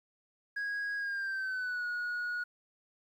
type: tone with pitch glide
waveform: sine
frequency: 1649 to 1452.2 Hz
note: G#6 to F#6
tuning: -13 to -33 cents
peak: -30 dBFS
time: 0.56-2.44 s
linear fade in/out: 10 ms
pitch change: -220 cents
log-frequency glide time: 0.97-1.86 s
effects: tanh soft clip ceiling -32 dBFS + 11-bit